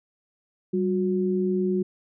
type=tone pair together; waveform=sine; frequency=192.9 / 364.1 Hz; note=G3 / F#4; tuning=-28 / -28 cents; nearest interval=major seventh; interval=1100 cents; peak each=-24 dBFS; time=0.73-1.83 s; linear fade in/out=10 ms; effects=none